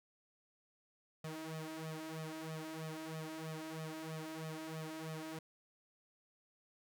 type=tone with flanger; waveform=sawtooth; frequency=158.6 Hz; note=D#3; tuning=33 cents sharp; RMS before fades=-45 dBFS; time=1.24-5.39 s; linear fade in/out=5 ms; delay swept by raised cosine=1.6 to 3.3 ms; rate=3.1 Hz; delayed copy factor=+0.9; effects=none